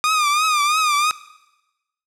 sawtooth tone with vibrato, 1217 Hz, D#6, 39 cents flat, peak -12 dBFS, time 0.04-1.11 s, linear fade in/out 0 ms, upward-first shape triangle, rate 3 Hz, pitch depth 99 cents each way, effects noise-tail reverb RT60 1.0 s tail -19 dB re dry + low-pass 10000 Hz 12 dB/octave

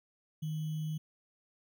sine tone with sample-and-hold, 155.56 Hz, D#3, in tune, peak -33 dBFS, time 0.42-0.98 s, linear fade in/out 10 ms, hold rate 3150 Hz, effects none

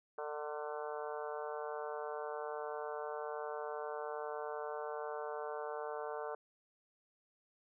harmonic tone with a mistuned harmonic, 149.9 Hz, D3, 36 cents sharp, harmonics 3 / 4 / 5 / 6 / 7 / 8 / 9 / 10, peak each -43 / -45 / -47 / -49 / -50 / -51 / -52 / -53 dBFS, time 0.18-6.35 s, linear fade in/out 2 ms, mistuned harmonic 8, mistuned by -40 cents, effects none

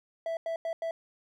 triangle tone bursts at uneven times, 659.3 Hz, E5, in tune, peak -28 dBFS, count 4, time 0.26-0.37 / 0.46-0.56 / 0.65-0.73 / 0.82-0.91 s, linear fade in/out 2 ms, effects none

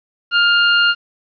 25% pulse tone, 1407 Hz, F6, 12 cents sharp, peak -7 dBFS, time 0.31-0.95 s, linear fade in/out 50 ms, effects resampled to 11025 Hz + 8-bit

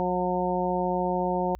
harmonic tone, 180.7 Hz, F#3, 41 cents flat, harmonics 1 / 2 / 3 / 4 / 5, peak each -30 / -30 / -30 / -30 / -30 dBFS, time 0-1.55 s, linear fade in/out 0 ms, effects added 60 Hz sine -45 dBFS peak until 1.59 s

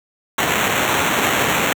violet noise with sample-and-hold, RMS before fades -18 dBFS, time 0.38-1.73 s, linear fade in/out 5 ms, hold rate 4900 Hz, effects high-pass 100 Hz 12 dB/octave

